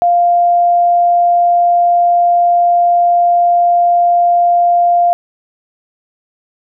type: tone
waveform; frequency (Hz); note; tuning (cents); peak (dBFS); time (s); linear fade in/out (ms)
sine; 698; F5; -1; -7; 0.02-5.13; 0
effects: none